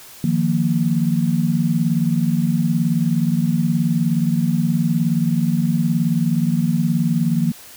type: chord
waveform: sine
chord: Eb suspended second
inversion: none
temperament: equal with one note detuned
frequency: 155.56 / 174.61 / 232.4 Hz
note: Eb3 / F3 / Bb3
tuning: 0 / 0 / -5 cents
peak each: -20 / -19 / -20 dBFS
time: 0.24-7.52 s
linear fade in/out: 2 ms
effects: white hiss -41 dBFS RMS until 7.76 s